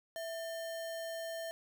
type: tone with sample-and-hold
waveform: sine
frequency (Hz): 659.3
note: E5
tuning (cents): 0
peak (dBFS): -38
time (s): 0.16-1.51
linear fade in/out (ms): 0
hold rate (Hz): 2450
effects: none